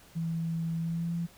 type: tone with pitch glide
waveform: sine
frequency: 164.81 to 169.64 Hz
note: E3 to E3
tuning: 0 to +50 cents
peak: -29 dBFS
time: 0.15-1.27 s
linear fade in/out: 20 ms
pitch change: +50 cents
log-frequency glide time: 0.81-1.13 s
effects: pink hiss -56 dBFS RMS until 1.37 s